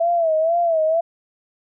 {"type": "tone with vibrato", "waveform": "sine", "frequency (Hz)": 659.3, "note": "E5", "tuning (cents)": 0, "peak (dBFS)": -15, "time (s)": [0, 1.01], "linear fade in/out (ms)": 10, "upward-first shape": "sine", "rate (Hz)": 2.1, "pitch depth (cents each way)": 89, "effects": []}